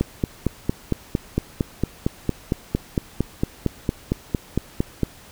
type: click train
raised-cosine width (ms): 3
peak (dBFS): -6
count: 23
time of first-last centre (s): 0.01-5.033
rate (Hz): 4.38
effects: pink hiss -46 dBFS RMS until 5.31 s